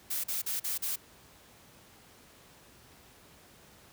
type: noise bursts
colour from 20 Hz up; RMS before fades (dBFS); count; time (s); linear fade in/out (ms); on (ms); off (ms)
blue; -33; 5; 0.1-0.96; 10; 140; 40
effects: pink hiss -57 dBFS RMS until 3.92 s + high-pass 60 Hz 12 dB/octave